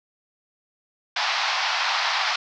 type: band-pass noise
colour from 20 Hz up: pink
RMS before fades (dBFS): -24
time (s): 1.16-2.36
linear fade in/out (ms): 5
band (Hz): 730 to 5400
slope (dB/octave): 48
effects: none